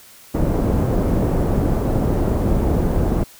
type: low-pass noise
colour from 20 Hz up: pink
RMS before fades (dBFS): -18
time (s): 0.34-3.24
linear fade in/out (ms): 10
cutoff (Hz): 530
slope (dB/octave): 12
effects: white hiss -45 dBFS RMS until 3.39 s